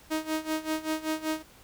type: tone with tremolo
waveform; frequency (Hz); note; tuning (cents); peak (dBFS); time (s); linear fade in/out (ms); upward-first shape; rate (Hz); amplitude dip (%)
sawtooth; 313.8; D#4; +15; -22; 0.1-1.43; 20; sine; 5.2; 85
effects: pink hiss -55 dBFS RMS until 1.63 s